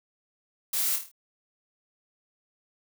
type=noise with echo; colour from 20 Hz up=blue; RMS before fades=-28 dBFS; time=0.73-0.96 s; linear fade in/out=5 ms; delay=26 ms; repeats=6; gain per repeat=-5 dB; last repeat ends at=1.116 s; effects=none